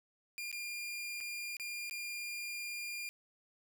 sawtooth tone with dropouts, 2406 Hz, D7, 41 cents sharp, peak -36 dBFS, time 0.38-3.09 s, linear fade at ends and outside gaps 0 ms, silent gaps 0.515-0.527 / 1.204-1.209 / 1.568-1.598 / 1.897-1.91 s, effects none

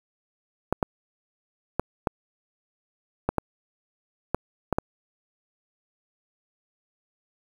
clicks, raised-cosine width 1 ms, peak -8 dBFS, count 9, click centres 0.726 / 0.828 / 1.796 / 2.072 / 3.29 / 3.383 / 4.346 / 4.727 / 4.785 s, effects 7-bit

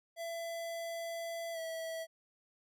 square tone with pitch glide, 670 to 652.4 Hz, E5 to E5, +28 to -18 cents, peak -39 dBFS, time 0.16-2.07 s, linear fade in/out 50 ms, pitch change -46 cents, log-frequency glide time 1.53-1.58 s, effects none

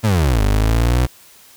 30% pulse exponential two-way sweep, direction down then up, 116.54 to 49.48 to 64 Hz, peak -10 dBFS, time 0.03-1.07 s, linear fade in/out 20 ms, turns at 0.43 s, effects white hiss -46 dBFS RMS until 1.56 s

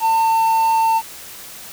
triangle tone with quantisation, 899 Hz, A5, 37 cents sharp, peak -11 dBFS, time 0-1.02 s, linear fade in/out 50 ms, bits 6, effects white hiss -36 dBFS RMS until 1.72 s

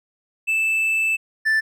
triangle tone pair in turn, 2637 / 1763.3 Hz, E7 / A6, 0 / +3 cents, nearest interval perfect fifth, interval 697 cents, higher first, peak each -16 / -14 dBFS, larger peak second, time 0.47-1.17 / 1.45-1.61 s, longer first, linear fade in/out 20 ms, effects none

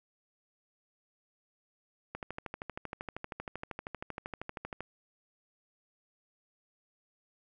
click train, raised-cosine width 0.5 ms, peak -23 dBFS, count 35, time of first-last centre 2.15-4.806 s, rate 12.8 Hz, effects none

